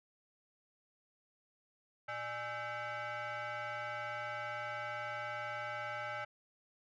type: tone with frequency modulation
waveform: sine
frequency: 116.54 Hz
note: A#2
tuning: in tune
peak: -36 dBFS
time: 2.08-6.25 s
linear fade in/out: 10 ms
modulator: 717 Hz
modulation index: 2.7
effects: tanh soft clip ceiling -37 dBFS